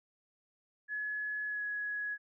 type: tone with pitch glide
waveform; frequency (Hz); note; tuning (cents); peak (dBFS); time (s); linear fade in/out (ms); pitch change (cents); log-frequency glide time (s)
sine; 1698 to 1677.5; G#6 to G#6; +38 to +17; -34; 0.88-2.18; 50; -21; 1.47-1.63
effects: none